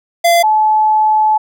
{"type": "tone pair in turn", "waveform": ["square", "sine"], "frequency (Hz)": [685, 861.8], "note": ["F5", "A5"], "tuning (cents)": [-34, -36], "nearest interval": "major third", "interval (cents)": 398, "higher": "second", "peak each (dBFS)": -8, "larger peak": "neither", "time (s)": [[0.24, 0.43], [0.43, 1.38]], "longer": "second", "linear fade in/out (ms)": 10, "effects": []}